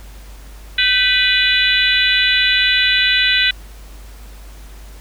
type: harmonic tone with a mistuned harmonic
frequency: 493.9 Hz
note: B4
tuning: in tune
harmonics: 3 / 4 / 5 / 6 / 7 / 8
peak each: -19 / -19 / -19 / -19 / -19 / -19 dBFS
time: 0.78-3.51 s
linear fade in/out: 5 ms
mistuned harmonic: 3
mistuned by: +58 cents
effects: added 50 Hz sine -34 dBFS peak until 5 s + pink hiss -44 dBFS RMS until 5 s